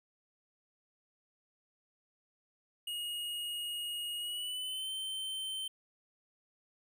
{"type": "tone with pitch glide", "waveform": "square", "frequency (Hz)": [2875, 3099], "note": ["F7", "G7"], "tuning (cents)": [50, -21], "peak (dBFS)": -37, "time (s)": [2.87, 5.68], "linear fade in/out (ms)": 5, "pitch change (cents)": 129, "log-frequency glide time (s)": [4.17, 4.91], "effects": []}